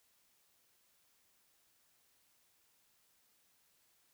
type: silence
effects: white hiss -73 dBFS RMS until 4.13 s